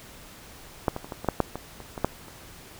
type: clicks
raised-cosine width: 1 ms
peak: -7 / -17 / -25 / -19 / -20 / -7 / -6 / -18 / -27 / -19 / -7 / -30 dBFS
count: 12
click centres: 0.882 / 0.964 / 1.045 / 1.122 / 1.246 / 1.287 / 1.403 / 1.556 / 1.803 / 1.978 / 2.046 / 2.283 s
effects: pink hiss -47 dBFS RMS until 2.79 s

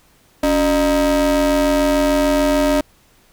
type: ring-modulated tone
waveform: square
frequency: 162.8 Hz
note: E3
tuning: 21 cents flat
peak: -11 dBFS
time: 0.43-2.81 s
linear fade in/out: 5 ms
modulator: 445 Hz
effects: pink hiss -54 dBFS RMS until 3.32 s

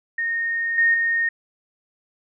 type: tone with level steps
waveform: sine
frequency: 1846 Hz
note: A#6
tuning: 17 cents flat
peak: -21 / -14 / -18 dBFS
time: 0.18-1.29 s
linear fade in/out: 5 ms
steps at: 0.78 / 0.94 s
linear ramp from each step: 2 ms
effects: none

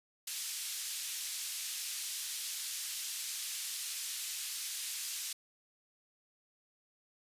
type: band-pass noise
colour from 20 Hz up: white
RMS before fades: -40 dBFS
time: 0.27-5.33 s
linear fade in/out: 5 ms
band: 2900 to 10000 Hz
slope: 12 dB/octave
effects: resampled to 32000 Hz

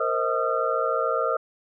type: tone cluster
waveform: sine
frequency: 463.6 / 524 / 637 / 1228 / 1357 Hz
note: A#4 / C5 / D#5 / D#6 / E6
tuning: -10 / +2 / +41 / -23 / +50 cents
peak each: -28 dBFS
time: 0-1.37 s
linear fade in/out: 5 ms
effects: none

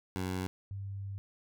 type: tone pair in turn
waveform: 15% pulse / sine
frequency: 92.5 / 98.59 Hz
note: F#2 / G2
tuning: 0 / +10 cents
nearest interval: minor second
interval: 110 cents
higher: second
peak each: -27 / -37 dBFS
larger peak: first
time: 0.16-0.47 / 0.71-1.18 s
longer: second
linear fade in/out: 0 ms
effects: none

